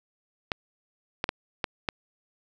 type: clicks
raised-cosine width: 0.3 ms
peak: -10 dBFS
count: 5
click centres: 0.518 / 1.241 / 1.291 / 1.642 / 1.888 s
effects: none